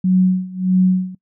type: tone with tremolo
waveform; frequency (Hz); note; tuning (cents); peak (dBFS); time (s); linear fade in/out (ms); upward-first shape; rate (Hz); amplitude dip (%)
sine; 185; F#3; 0; -9; 0.04-1.15; 5; sine; 1.6; 90
effects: noise-tail reverb RT60 0.1 s tail -23 dB re dry